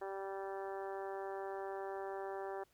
harmonic tone, 194.6 Hz, G3, 12 cents flat, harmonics 2 / 3 / 4 / 5 / 6 / 7 / 8 / 9, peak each -43 / -48 / -46 / -52 / -55 / -57 / -58 / -57 dBFS, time 0.01-2.64 s, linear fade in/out 10 ms, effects pink hiss -73 dBFS RMS until 2.73 s

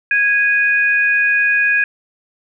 sine tone pair together, 1653.2 / 2477 Hz, G#6 / D#7, -8 / -8 cents, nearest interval perfect fifth, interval 700 cents, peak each -13 / -16 dBFS, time 0.11-1.84 s, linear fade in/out 2 ms, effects none

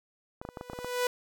clicks, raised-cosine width 1 ms, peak -23 dBFS, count 9, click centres 0.415 / 0.451 / 0.489 / 0.572 / 0.611 / 0.699 / 0.733 / 0.789 / 0.846 s
sawtooth tone with exponential growth, 493.9 Hz, B4, in tune, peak -20 dBFS, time 0.42-1.07 s, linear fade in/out 2 ms, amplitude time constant 140 ms
effects none

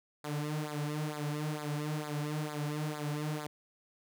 sawtooth tone with flanger, 150 Hz, D3, 37 cents sharp, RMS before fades -36 dBFS, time 0.24-3.47 s, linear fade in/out 5 ms, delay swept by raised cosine 0.34 to 5.44 ms, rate 2.2 Hz, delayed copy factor -0.9, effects none

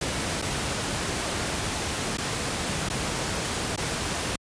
pink noise with dropouts, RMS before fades -28 dBFS, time 0.01-4.36 s, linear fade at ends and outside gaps 5 ms, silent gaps 0.418-0.422 / 2.173-2.182 / 2.889-2.899 / 3.762-3.775 s, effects high-pass 60 Hz 12 dB/octave + resampled to 22050 Hz

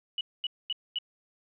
sine tone bursts, 2943 Hz, F#7, 10 cents flat, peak -28 dBFS, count 4, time 0.18-0.986 s, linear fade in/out 2 ms, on 29 ms, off 230 ms, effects none

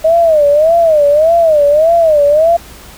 sine tone with vibrato, 625 Hz, D#5, 8 cents sharp, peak -5 dBFS, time 0.04-2.57 s, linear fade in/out 10 ms, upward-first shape sine, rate 1.7 Hz, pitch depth 150 cents each way, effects added 60 Hz sine -38 dBFS peak until 2.97 s + pink hiss -35 dBFS RMS until 2.97 s

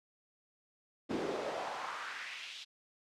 brown noise with high-pass filter sweep, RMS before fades -40 dBFS, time 1.09-2.65 s, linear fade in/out 20 ms, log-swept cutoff 290 to 3700 Hz, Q 2.4, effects low-pass 6000 Hz 12 dB/octave

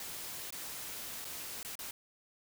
white noise with dropouts, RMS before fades -43 dBFS, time 0-1.91 s, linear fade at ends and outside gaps 2 ms, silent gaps 0.506-0.524 / 1.246-1.251 / 1.63-1.648 / 1.754-1.79 s, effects none

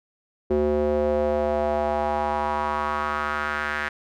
square tone with band-pass filter sweep, 74.4 Hz, D2, 23 cents sharp, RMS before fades -24 dBFS, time 0.5-3.89 s, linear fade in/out 10 ms, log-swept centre 400 to 1700 Hz, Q 3.3, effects none

